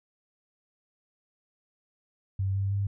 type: tone with pitch steps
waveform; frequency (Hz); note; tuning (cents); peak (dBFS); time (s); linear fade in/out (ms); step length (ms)
sine; 96.6 / 98.18 / 99.78; G2 / G2 / G2; -25 / +3 / +31; -25; 2.39-2.87; 5; 160
effects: none